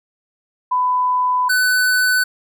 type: tone pair in turn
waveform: sine / square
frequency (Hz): 1000 / 1501.2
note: B5 / F#6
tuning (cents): +21 / +25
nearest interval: perfect fifth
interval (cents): 704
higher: second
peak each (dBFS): -14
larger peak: neither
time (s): 0.71-1.49 / 1.49-2.24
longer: first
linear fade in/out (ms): 10
effects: none